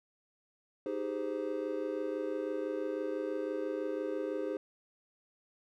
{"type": "chord", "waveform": "triangle", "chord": "Ab major seventh", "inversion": "second", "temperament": "just", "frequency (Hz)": [311.5, 389.3, 415.3, 519.1], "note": ["Eb4", "G4", "Ab4", "C5"], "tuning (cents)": [2, -12, 0, -14], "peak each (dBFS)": [-37, -38, -37, -36], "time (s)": [0.86, 4.57], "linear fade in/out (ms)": 2, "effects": []}